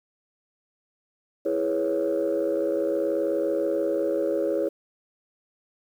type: chord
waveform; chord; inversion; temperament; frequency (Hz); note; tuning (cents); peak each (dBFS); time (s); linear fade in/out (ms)
sine; C# minor seventh; first; equal; 329.6 / 415.3 / 493.9 / 554.4; E4 / G#4 / B4 / C#5; 0 / 0 / 0 / 0; -27 / -27 / -30 / -25; 1.45-4.69; 10
effects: tanh soft clip ceiling -16 dBFS + 9-bit